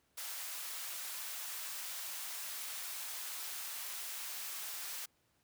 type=high-pass noise; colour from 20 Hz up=white; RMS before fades=-43 dBFS; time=0.17-5.06 s; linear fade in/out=10 ms; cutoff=820 Hz; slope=12 dB/octave; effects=pink hiss -75 dBFS RMS until 5.43 s + high-pass 60 Hz 12 dB/octave